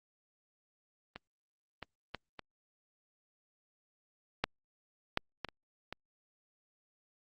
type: clicks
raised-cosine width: 0.3 ms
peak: -27 / -25 / -22 / -27 / -12 / -12 / -20 / -30 / -24 dBFS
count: 9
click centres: 1.16 / 1.827 / 2.147 / 2.393 / 4.44 / 5.174 / 5.447 / 5.487 / 5.926 s
effects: Opus 32 kbps